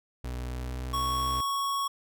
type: tone with pitch glide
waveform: 35% pulse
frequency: 61.74 to 64.36 Hz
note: B1 to C2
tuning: 0 to -28 cents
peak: -31 dBFS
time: 0.24-1.41 s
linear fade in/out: 5 ms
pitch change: +72 cents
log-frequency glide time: 0.44-1.23 s
type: tone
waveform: square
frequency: 1108.7 Hz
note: C#6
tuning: in tune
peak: -28 dBFS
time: 0.93-1.88 s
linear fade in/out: 10 ms
effects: none